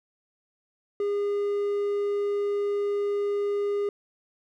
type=tone; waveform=triangle; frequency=407.3 Hz; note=G#4; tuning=34 cents flat; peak=-22 dBFS; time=1-3.89 s; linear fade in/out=2 ms; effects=none

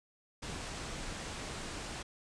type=low-pass noise; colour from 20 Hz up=pink; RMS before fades=-42 dBFS; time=0.42-2.03 s; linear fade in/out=10 ms; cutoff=9100 Hz; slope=48 dB/octave; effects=none

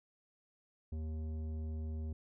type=tone with tanh clipping; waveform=sine; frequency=78.5 Hz; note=D#2; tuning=16 cents sharp; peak=-39 dBFS; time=0.92-2.13 s; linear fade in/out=5 ms; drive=12 dB; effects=none

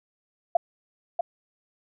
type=tone with echo; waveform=sine; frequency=686 Hz; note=F5; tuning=31 cents flat; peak=-15 dBFS; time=0.55-0.57 s; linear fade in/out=5 ms; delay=640 ms; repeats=1; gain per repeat=-6 dB; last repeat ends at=1.21 s; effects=none

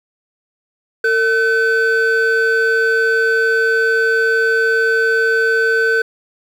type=tone pair together; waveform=triangle; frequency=452.2 / 1521 Hz; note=A4 / F#6; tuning=+47 / +47 cents; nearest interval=octave + major sixth; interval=2100 cents; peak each=-13 / -11 dBFS; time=1.04-6.02 s; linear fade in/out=5 ms; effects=tanh soft clip ceiling -6 dBFS + 8-bit

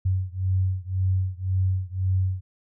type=beating tone pair; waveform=sine; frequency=92.9 / 94.8 Hz; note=F#2 / F#2; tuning=+7 / +43 cents; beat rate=1.9 Hz; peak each=-24 / -25 dBFS; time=0.05-2.41 s; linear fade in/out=10 ms; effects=none

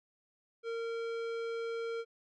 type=tone with tanh clipping; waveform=sine; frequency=460 Hz; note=A#4; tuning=23 cents flat; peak=-37 dBFS; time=0.63-2.05 s; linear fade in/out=50 ms; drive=16 dB; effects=none

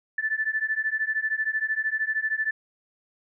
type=beating tone pair; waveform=sine; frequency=1748 / 1761 Hz; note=A6 / A6; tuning=-12 / +1 cents; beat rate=13 Hz; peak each=-27 / -27 dBFS; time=0.18-2.51 s; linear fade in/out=5 ms; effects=none

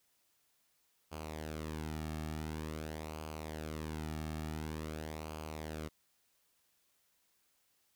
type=tone with flanger; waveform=sawtooth; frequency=77.78 Hz; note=D#2; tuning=in tune; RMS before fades=-42 dBFS; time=1.11-5.89 s; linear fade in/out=20 ms; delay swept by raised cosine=0.53 to 2.03 ms; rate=0.47 Hz; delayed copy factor=-0.6; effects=white hiss -75 dBFS RMS until 7.95 s

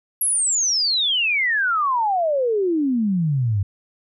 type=exponential sweep; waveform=sine; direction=down; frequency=11450 to 94 Hz; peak=-17 dBFS; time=0.21-3.63 s; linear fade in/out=5 ms; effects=none

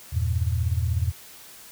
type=chord; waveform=sine; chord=E diminished; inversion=none; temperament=just; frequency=82.41 / 98.89 / 118.67 Hz; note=E2 / G2 / Bb2; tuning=0 / +16 / +31 cents; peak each=-24 / -27 / -27 dBFS; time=0.12-1.12 s; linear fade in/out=20 ms; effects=white hiss -46 dBFS RMS until 1.71 s

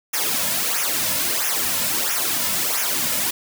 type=noise with flanger; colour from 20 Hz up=white; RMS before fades=-22 dBFS; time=0.13-3.31 s; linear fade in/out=10 ms; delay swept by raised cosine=0.23 to 2.63 ms; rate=1.5 Hz; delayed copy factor=-0.8; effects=none

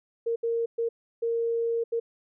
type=tone bursts at uneven times; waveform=sine; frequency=463 Hz; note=A#4; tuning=12 cents flat; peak=-24 dBFS; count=5; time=0.26-0.36 / 0.43-0.66 / 0.78-0.89 / 1.22-1.84 / 1.92-2 s; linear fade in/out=10 ms; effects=none

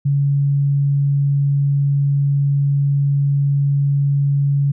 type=tone; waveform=sine; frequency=140.9 Hz; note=C#3; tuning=29 cents sharp; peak=-13 dBFS; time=0.05-4.72 s; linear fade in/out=10 ms; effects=none

